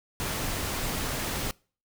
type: noise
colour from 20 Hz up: pink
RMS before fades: -31 dBFS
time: 0.2-1.51 s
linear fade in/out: 0 ms
effects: noise-tail reverb RT60 0.4 s tail -25 dB re dry